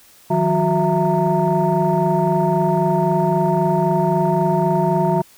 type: tone cluster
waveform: sine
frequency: 156.5 / 180.3 / 365 / 664 / 919 Hz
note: D#3 / F#3 / F#4 / E5 / A#5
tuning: +10 / -45 / -24 / +12 / -25 cents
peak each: -20 dBFS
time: 0.3-5.22 s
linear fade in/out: 10 ms
effects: tanh soft clip ceiling -7 dBFS + white hiss -49 dBFS RMS until 5.37 s